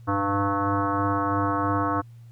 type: tone with frequency modulation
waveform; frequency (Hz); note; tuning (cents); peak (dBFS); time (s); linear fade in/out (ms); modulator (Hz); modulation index
sine; 698.5; F5; 0; -21; 0.07-2.02; 20; 200; 3.2
effects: added 117 Hz sine -43 dBFS peak until 2.31 s + pink hiss -66 dBFS RMS until 2.31 s